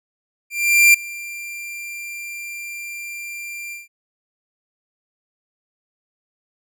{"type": "tone with ADSR envelope", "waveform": "45% pulse", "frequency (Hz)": 2375, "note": "D7", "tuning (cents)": 19, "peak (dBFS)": -7, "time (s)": [0.5, 3.88], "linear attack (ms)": 440, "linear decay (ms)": 6, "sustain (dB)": -22, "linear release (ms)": 160, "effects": []}